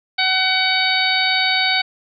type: harmonic tone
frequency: 753 Hz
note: F#5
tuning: 30 cents sharp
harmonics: 1 / 2 / 3 / 4 / 5 / 6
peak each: -23 / -23 / -20 / -26 / -21 / -22 dBFS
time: 0.18-1.82 s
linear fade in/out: 10 ms
effects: none